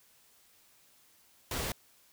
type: noise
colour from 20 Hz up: pink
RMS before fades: -35 dBFS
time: 1.51-1.72 s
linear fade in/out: 2 ms
effects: white hiss -64 dBFS RMS until 2.12 s